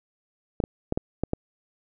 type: clicks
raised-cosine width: 2 ms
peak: -11 dBFS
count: 6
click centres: 0.602 / 0.639 / 0.924 / 0.975 / 1.236 / 1.334 s
effects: none